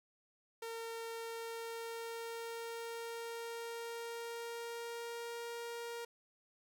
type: tone with pitch glide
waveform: sawtooth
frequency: 457.5 to 469.3 Hz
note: A#4 to A#4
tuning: -32 to +12 cents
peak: -38 dBFS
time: 0.62-6.05 s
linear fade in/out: 5 ms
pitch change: +44 cents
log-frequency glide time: 1.06-5.48 s
effects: none